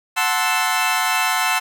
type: chord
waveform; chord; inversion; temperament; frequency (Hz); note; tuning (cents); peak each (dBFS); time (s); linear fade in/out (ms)
20% pulse; F# half-diminished seventh; none; equal; 740 / 880 / 1046.5 / 1318.5; F#5 / A5 / C6 / E6; 0 / 0 / 0 / 0; -18; 0.16-1.6; 20
effects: none